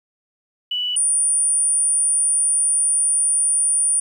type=tone pair in turn; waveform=sine; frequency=2960 / 9375 Hz; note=F#7 / D9; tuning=0 / -4 cents; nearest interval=octave + minor sixth; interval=1996 cents; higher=second; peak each=-20 / -15 dBFS; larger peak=second; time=0.71-0.96 / 0.96-4 s; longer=second; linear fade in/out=5 ms; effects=9-bit